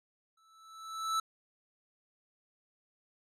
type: tone with exponential growth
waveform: square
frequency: 1315 Hz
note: E6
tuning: 5 cents flat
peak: -28 dBFS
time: 0.37-1.2 s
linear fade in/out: 5 ms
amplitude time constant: 180 ms
effects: low-pass 10000 Hz 12 dB/octave